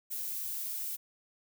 violet noise, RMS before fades -37 dBFS, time 0.1-0.97 s, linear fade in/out 20 ms, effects none

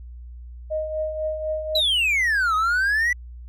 sine tone with tremolo, 622.3 Hz, D#5, in tune, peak -21 dBFS, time 0.7-1.81 s, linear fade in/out 20 ms, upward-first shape triangle, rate 4 Hz, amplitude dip 60%
triangle exponential two-way sweep, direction down then up, 4037 to 1246 to 1991 Hz, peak -16 dBFS, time 1.75-3.13 s, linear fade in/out 5 ms, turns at 2.55 s
effects tanh soft clip ceiling -9 dBFS + added 60 Hz sine -36 dBFS peak until 3.48 s

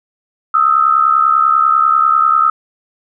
sine tone pair together, 1253 / 1323.1 Hz, D#6 / E6, +12 / +6 cents, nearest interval minor second, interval 94 cents, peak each -11 dBFS, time 0.54-2.5 s, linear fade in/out 5 ms, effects none

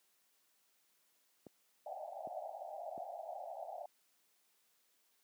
clicks, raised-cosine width 2 ms, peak -36 dBFS, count 3, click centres 1.467 / 2.273 / 2.978 s
white band-pass noise, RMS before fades -46 dBFS, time 1.86-3.86 s, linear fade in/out 5 ms, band 590 to 800 Hz, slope 96 dB/octave
effects white hiss -75 dBFS RMS until 5.23 s + high-pass 200 Hz 12 dB/octave

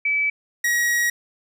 sine / 45% pulse tone pair in turn, 2300 / 1902.8 Hz, D7 / A#6, -37 / +35 cents, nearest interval minor third, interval 328 cents, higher first, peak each -18 dBFS, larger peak neither, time 0.05-0.3 / 0.64-1.1 s, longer second, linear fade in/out 5 ms, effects none

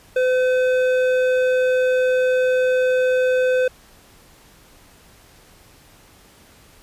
triangle tone with hard clipping, 509 Hz, C5, 48 cents flat, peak -17 dBFS, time 0.16-3.68 s, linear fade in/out 5 ms, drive 14 dB, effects pink hiss -50 dBFS RMS until 6.82 s + resampled to 32000 Hz

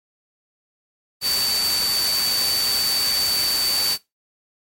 sine tone in noise, 4564 Hz, C#8, 50 cents sharp, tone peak -20 dBFS, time 1.21-3.98 s, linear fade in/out 50 ms, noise white, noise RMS -25 dBFS, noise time 1.21-3.98 s, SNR +2 dB, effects noise-tail reverb RT60 0.2 s tail -19 dB re dry + MP3 64 kbps

